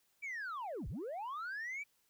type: linear two-way sweep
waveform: sine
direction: down then up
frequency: 2349 to 36.71 to 2349 Hz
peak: -37 dBFS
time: 0.22-1.84 s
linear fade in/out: 20 ms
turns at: 0.88 s
effects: tanh soft clip ceiling -38 dBFS + white hiss -75 dBFS RMS until 2.09 s